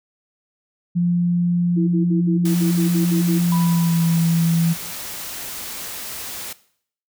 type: tone with pitch glide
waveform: sine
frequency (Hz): 174.61 to 166.63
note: F3 to E3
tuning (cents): 0 to +19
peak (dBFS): -15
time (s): 0.95-4.74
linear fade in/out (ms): 20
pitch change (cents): -81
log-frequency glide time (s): 3.35-4.03
type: tone bursts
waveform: sine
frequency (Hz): 329.6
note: E4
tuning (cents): 0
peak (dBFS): -20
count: 10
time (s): 1.76-3.392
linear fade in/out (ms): 20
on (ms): 120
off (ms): 48
type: noise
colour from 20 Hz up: white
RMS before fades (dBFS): -31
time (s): 2.45-6.53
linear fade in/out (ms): 5
type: tone with exponential decay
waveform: sine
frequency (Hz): 987.8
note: B5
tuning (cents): 0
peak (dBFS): -25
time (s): 3.52-4.81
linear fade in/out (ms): 2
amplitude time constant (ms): 280
effects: noise-tail reverb RT60 0.6 s tail -18 dB re dry